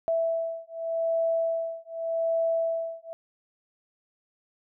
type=beating tone pair; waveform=sine; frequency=659.3 / 660.15 Hz; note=E5 / E5; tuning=0 / +2 cents; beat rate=0.85 Hz; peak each=-28 dBFS; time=0.08-3.13 s; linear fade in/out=0 ms; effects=none